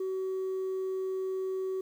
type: tone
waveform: sine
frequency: 378 Hz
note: F#4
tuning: 37 cents sharp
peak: -28 dBFS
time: 0-1.81 s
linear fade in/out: 5 ms
effects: tanh soft clip ceiling -29 dBFS + 10-bit